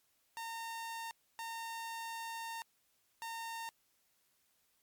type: tone bursts at uneven times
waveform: sawtooth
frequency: 914 Hz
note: A#5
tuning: 34 cents flat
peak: -37 dBFS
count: 3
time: 0.37-1.11 / 1.39-2.62 / 3.22-3.69 s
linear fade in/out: 0 ms
effects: white hiss -75 dBFS RMS until 4.82 s + MP3 96 kbps